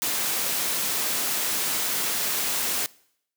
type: noise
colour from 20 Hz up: white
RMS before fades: -26 dBFS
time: 0.02-2.86 s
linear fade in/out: 0 ms
effects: noise-tail reverb RT60 0.7 s tail -23 dB re dry + high-pass 150 Hz 12 dB/octave